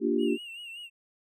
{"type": "chord", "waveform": "sine", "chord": "G minor seventh", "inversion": "first", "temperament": "equal", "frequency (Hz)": [233.1, 293.7, 349.2, 392], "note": ["Bb3", "D4", "F4", "G4"], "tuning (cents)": [0, 0, 0, 0], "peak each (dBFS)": -29, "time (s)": [0, 0.38], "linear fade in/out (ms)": 50}
{"type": "tone with vibrato", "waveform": "triangle", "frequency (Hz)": 2794, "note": "F7", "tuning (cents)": 0, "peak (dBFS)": -38, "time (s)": [0.18, 0.9], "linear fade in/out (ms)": 50, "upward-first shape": "sine", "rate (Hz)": 5.2, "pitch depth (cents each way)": 71}
{"effects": []}